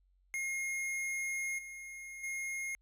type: tone with level steps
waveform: square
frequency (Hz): 2144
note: C7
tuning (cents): +42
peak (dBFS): -35 / -45 / -37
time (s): 0.34-2.75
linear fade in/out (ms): 0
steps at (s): 1.58 / 2.23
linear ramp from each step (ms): 10
effects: added 46 Hz sine -67 dBFS peak until 2.81 s + resampled to 32000 Hz